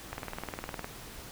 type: click train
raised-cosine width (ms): 0.5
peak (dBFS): -21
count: 15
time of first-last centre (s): 0.13-0.844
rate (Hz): 19.6
effects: pink hiss -46 dBFS RMS until 1.31 s